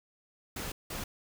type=noise bursts at uneven times; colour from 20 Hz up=pink; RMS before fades=-38 dBFS; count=2; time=0.56-0.72 / 0.9-1.04 s; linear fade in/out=5 ms; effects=none